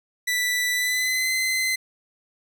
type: tone with pitch glide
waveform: sawtooth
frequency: 1975.5 to 2052 Hz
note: B6 to C7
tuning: 0 to -34 cents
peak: -18 dBFS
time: 0.27-1.76 s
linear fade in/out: 10 ms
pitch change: +66 cents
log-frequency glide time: 0.73-1.31 s
effects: none